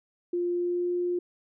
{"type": "tone with pitch glide", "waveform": "sine", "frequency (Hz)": [350.6, 353.7], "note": ["F4", "F4"], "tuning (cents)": [7, 22], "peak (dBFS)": -25, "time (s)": [0.33, 1.19], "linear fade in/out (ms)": 5, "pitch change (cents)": 15, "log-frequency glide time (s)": [0.51, 0.92], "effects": []}